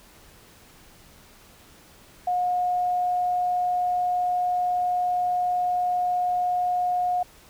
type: tone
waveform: sine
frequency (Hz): 720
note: F#5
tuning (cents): -47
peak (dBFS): -21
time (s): 2.27-7.23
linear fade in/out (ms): 5
effects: pink hiss -52 dBFS RMS until 7.49 s